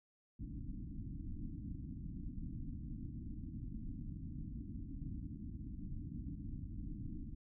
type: low-pass noise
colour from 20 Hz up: pink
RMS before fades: -45 dBFS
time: 0.39-7.35 s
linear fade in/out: 10 ms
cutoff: 310 Hz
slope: 96 dB/octave
effects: none